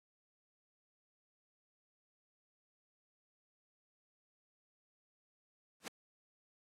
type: noise with exponential growth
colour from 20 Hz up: pink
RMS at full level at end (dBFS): -37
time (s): 5.8-5.88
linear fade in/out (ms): 2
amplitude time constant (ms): 17
effects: high-pass 200 Hz 12 dB/octave + low-pass 10000 Hz 12 dB/octave